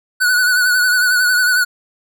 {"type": "tone with vibrato", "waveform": "square", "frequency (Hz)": 1480, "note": "F#6", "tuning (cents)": 0, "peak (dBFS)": -12, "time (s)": [0.2, 1.65], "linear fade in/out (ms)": 20, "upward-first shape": "triangle", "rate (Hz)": 11, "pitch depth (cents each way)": 55, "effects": []}